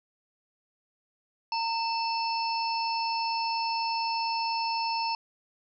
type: harmonic tone with a mistuned harmonic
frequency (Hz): 880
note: A5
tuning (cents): 0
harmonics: 1 / 3 / 5 / 6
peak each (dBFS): -28 / -37 / -38 / -35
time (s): 1.52-5.15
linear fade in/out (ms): 2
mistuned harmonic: 1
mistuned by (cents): +69
effects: none